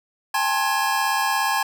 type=tone cluster; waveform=square; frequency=804 / 881 / 1062 / 1670 Hz; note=G5 / A5 / C6 / G#6; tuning=+44 / +2 / +25 / +9 cents; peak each=-26 dBFS; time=0.34-1.63 s; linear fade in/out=5 ms; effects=none